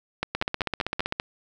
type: two click trains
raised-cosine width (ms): 0.3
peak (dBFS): -9 / -10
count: 6 / 13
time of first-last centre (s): 0.23-1.199 / 0.35-1.124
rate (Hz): 5.16 / 15.5
effects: none